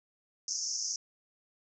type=band-pass noise; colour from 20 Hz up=pink; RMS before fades=-35 dBFS; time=0.48-0.96 s; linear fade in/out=2 ms; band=5200 to 6600 Hz; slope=96 dB/octave; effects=none